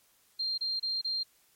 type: tone bursts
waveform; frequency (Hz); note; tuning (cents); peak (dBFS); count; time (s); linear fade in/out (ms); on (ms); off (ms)
sine; 4186; C8; 0; -29; 4; 0.39-1.234; 10; 190; 28
effects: white hiss -66 dBFS RMS until 1.55 s + MP3 64 kbps